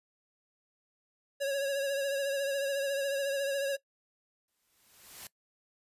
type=tone with vibrato; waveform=square; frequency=554.4 Hz; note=C#5; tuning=in tune; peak=-30 dBFS; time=1.4-3.77 s; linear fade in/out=20 ms; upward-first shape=triangle; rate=14 Hz; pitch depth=47 cents each way
type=noise with exponential growth; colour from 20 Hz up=white; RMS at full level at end=-43 dBFS; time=4.48-5.27 s; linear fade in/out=2 ms; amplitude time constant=170 ms
effects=noise-tail reverb RT60 0.1 s tail -20 dB re dry + resampled to 32000 Hz